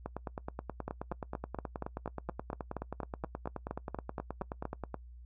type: two click trains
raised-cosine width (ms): 1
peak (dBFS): -22 / -23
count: 17 / 47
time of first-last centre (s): 0.88-4.654 / 0.06-4.943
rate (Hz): 4.24 / 9.42
effects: noise-tail reverb RT60 0.1 s tail -22 dB re dry + added 60 Hz sine -48 dBFS peak until 5.25 s